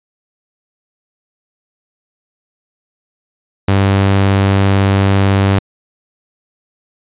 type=tone; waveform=sawtooth; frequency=98 Hz; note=G2; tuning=in tune; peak=-5 dBFS; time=3.68-5.59 s; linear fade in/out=5 ms; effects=resampled to 8000 Hz